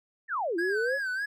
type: exponential two-way sweep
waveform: sine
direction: down then up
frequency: 1891 to 329.6 to 568 Hz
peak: -27 dBFS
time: 0.28-0.99 s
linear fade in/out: 50 ms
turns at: 0.57 s
type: tone with vibrato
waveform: triangle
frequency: 1588 Hz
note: G6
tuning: 22 cents sharp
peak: -27 dBFS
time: 0.58-1.26 s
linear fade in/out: 10 ms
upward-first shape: sine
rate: 3.3 Hz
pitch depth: 110 cents each way
effects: none